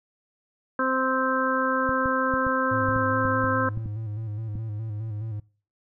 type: harmonic tone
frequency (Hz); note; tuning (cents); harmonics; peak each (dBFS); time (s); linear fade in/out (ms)
261.1; C4; -3; 1 / 2 / 4 / 5 / 6; -28 / -28 / -28 / -28 / -28; 0.79-3.69; 2
type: clicks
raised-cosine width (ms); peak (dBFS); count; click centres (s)
5; -21; 11; 1.892 / 2.058 / 2.339 / 2.467 / 2.888 / 2.962 / 3.253 / 3.442 / 3.774 / 3.859 / 4.555
type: tone with vibrato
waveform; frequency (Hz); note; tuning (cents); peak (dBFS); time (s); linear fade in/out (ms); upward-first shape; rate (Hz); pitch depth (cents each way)
triangle; 108.1; A2; -30; -27; 2.71-5.4; 5; square; 4.8; 55
effects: noise-tail reverb RT60 0.4 s tail -22 dB re dry